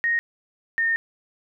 sine tone pair in turn, 1864.7 / 1828.4 Hz, A#6 / A#6, 0 / -34 cents, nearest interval unison, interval 34 cents, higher first, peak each -19 dBFS, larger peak neither, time 0.04-0.19 / 0.78-0.96 s, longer second, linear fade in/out 0 ms, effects none

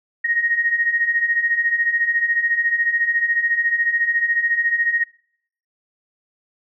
sine beating tone pair, 1861 / 1875 Hz, A#6 / A#6, -3 / +10 cents, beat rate 14 Hz, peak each -23 / -18 dBFS, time 0.24-5.04 s, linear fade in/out 10 ms, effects noise-tail reverb RT60 0.7 s tail -26 dB re dry

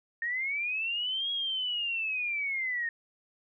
sine linear two-way sweep, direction up then down, 1832 to 3315 to 1832 Hz, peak -29 dBFS, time 0.22-2.89 s, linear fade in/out 2 ms, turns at 1.31 s, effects none

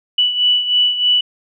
sine beating tone pair, 2960 / 2963.2 Hz, F#7 / F#7, 0 / +2 cents, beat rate 3.2 Hz, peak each -13 / -19 dBFS, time 0.18-1.21 s, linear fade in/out 5 ms, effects none

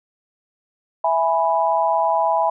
sine chord, E major, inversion none, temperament equal, 659.3 / 830.6 / 987.8 Hz, E5 / G#5 / B5, 0 / 0 / 0 cents, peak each -20 dBFS, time 1.04-2.5 s, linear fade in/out 5 ms, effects none

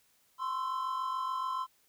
triangle tone cluster, 1033 / 1080 / 1324 Hz, C6 / C#6 / E6, -22 / -45 / +7 cents, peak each -31 / -39 / -39 dBFS, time 0.38-1.67 s, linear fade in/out 50 ms, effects white hiss -69 dBFS RMS until 1.88 s

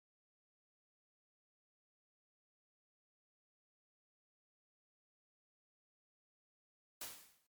white noise with exponential decay, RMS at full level -43 dBFS, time 7.01-7.47 s, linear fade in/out 5 ms, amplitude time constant 100 ms, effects MP3 96 kbps

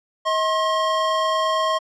square tone pair together, 636 / 1069.6 Hz, D#5 / C6, +38 / +38 cents, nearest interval major sixth, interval 900 cents, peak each -23 / -21 dBFS, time 0.25-1.79 s, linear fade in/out 20 ms, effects low-pass 5000 Hz 12 dB/octave

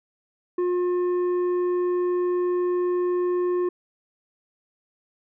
triangle tone with tanh clipping, 357.2 Hz, F4, 39 cents sharp, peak -22 dBFS, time 0.58-3.69 s, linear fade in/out 5 ms, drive 11 dB, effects none

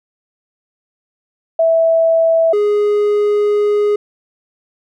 sine / triangle tone pair in turn, 656 / 415 Hz, E5 / G#4, -9 / -1 cents, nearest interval minor sixth, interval 792 cents, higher first, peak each -9 dBFS, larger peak neither, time 1.59-2.53 / 2.53-3.96 s, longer second, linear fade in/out 5 ms, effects none

